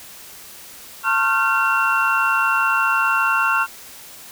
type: tone cluster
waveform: sine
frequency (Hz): 897 / 1082 / 1385 / 1525 / 2729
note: A5 / C#6 / F6 / G6 / F7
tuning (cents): +33 / -42 / -15 / -48 / -41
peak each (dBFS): -25 / -22 / -18 / -25 / -24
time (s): 1.03-3.67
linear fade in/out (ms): 50
effects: white hiss -40 dBFS RMS until 4.31 s

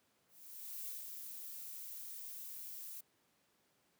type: noise with ADSR envelope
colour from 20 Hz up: violet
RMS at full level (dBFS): -44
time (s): 0.28-3.01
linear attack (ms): 600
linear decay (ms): 140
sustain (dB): -4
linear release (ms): 9
effects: pink hiss -75 dBFS RMS until 3.99 s + high-pass 150 Hz 12 dB/octave

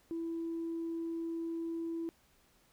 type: tone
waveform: sine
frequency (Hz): 331.5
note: E4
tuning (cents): +10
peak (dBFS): -34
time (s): 0.11-2.09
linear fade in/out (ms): 0
effects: tanh soft clip ceiling -31 dBFS + pink hiss -68 dBFS RMS until 2.72 s

